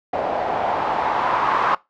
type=noise with low-pass filter sweep; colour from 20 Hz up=blue; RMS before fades=-21 dBFS; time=0.13-1.75 s; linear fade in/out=5 ms; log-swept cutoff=650 to 1100 Hz; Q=3.4; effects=noise-tail reverb RT60 0.2 s tail -21 dB re dry + low-pass 4000 Hz 12 dB/octave